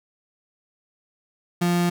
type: tone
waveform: 35% pulse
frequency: 174.61 Hz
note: F3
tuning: in tune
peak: -17 dBFS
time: 1.61-1.9 s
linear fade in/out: 10 ms
effects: none